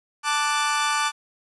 sawtooth chord, D major, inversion second, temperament equal, 880 / 1174.7 / 1480 Hz, A5 / D6 / F#6, 0 / 0 / 0 cents, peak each -22 / -20 / -24 dBFS, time 0.23-1.12 s, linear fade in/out 50 ms, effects resampled to 24000 Hz + 9-bit

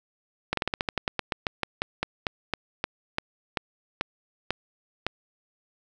slowing click train, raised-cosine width 0.3 ms, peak -9 dBFS, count 23, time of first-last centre 0.53-5.066 s, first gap 43 ms, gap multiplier 1.13, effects none

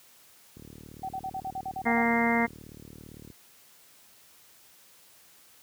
click train, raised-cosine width 3 ms, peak -33 dBFS, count 104, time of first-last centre 0.57-3.302 s, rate 37.7 Hz
sine tone bursts, 763 Hz, G5, 47 cents flat, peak -31 dBFS, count 10, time 1.03-2.026 s, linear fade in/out 5 ms, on 60 ms, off 44 ms
harmonic tone, 233.1 Hz, A#3, in tune, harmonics 1 / 2 / 3 / 4 / 5 / 6 / 7 / 8 / 9, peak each -26 / -32 / -31 / -31 / -38 / -39 / -38 / -33 / -29 dBFS, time 1.85-2.47 s, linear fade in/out 20 ms
effects white hiss -57 dBFS RMS until 5.62 s + high-pass 60 Hz 12 dB/octave

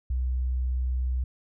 sine tone, 63.1 Hz, B1, 38 cents sharp, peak -24 dBFS, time 0.1-1.24 s, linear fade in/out 5 ms, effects none

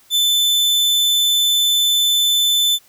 40% pulse tone, 3520 Hz, A7, in tune, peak -12 dBFS, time 0.1-2.79 s, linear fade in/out 50 ms, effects white hiss -52 dBFS RMS until 2.88 s

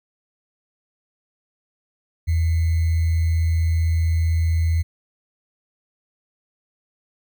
sine tone with sample-and-hold, 82.2 Hz, E2, 4 cents flat, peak -16 dBFS, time 2.27-4.83 s, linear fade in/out 20 ms, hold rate 2100 Hz, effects none

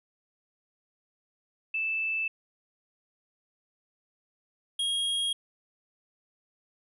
sine / square tone pair in turn, 2637 / 3270 Hz, E7 / G#7, 0 / -28 cents, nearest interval major third, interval 372 cents, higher second, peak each -27 dBFS, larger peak neither, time 1.74-2.28 / 4.79-5.33 s, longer neither, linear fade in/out 5 ms, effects resampled to 24000 Hz

